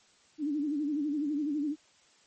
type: tone with vibrato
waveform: sine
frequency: 294.8 Hz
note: D4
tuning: 7 cents sharp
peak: -28 dBFS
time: 0.38-1.76 s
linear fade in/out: 50 ms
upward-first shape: sine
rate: 12 Hz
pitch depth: 98 cents each way
effects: white hiss -63 dBFS RMS until 2.26 s + MP3 32 kbps